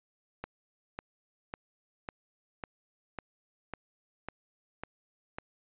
click train, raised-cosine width 0.5 ms, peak -22 dBFS, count 10, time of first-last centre 0.44-5.385 s, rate 1.82 Hz, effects resampled to 8000 Hz

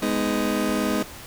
30% pulse chord, G# minor, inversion none, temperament just, 207.7 / 249.2 / 311.5 Hz, G#3 / B3 / D#4, 0 / +16 / +2 cents, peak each -23 / -24 / -24 dBFS, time 0.02-1.03 s, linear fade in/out 5 ms, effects pink hiss -40 dBFS RMS until 1.26 s

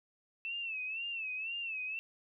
sine tone with vibrato, 2649 Hz, E7, 8 cents sharp, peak -36 dBFS, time 0.45-1.99 s, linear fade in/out 0 ms, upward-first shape sine, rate 2 Hz, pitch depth 100 cents each way, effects none

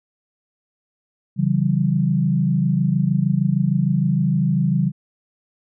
sine chord, C# diminished, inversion none, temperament equal with one note detuned, 138.59 / 164.81 / 191.52 Hz, C#3 / E3 / G3, 0 / 0 / -40 cents, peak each -20 dBFS, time 1.36-4.92 s, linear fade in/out 50 ms, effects none

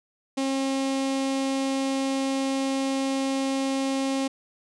sawtooth tone with notch filter, 269.6 Hz, C#4, 48 cents flat, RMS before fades -26 dBFS, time 0.37-4.28 s, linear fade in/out 10 ms, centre 1500 Hz, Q 1.6, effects resampled to 22050 Hz

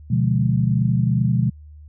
sine chord, B diminished seventh, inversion none, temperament equal with one note detuned, 124.4 / 146.83 / 174.61 / 207.7 Hz, B2 / D3 / F3 / Ab3, +13 / 0 / 0 / 0 cents, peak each -18 / -24 / -22 / -24 dBFS, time 0.1-1.5 s, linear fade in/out 10 ms, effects added 75 Hz sine -39 dBFS peak until 1.88 s

